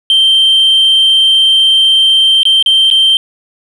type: tone with dropouts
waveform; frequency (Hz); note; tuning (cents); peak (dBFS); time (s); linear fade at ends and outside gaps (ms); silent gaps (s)
sine; 3136; G7; 0; -3; 0.1-3.17; 1; 2.432-2.453 / 2.626-2.661 / 2.902-2.911
effects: tanh soft clip ceiling -3 dBFS + 7-bit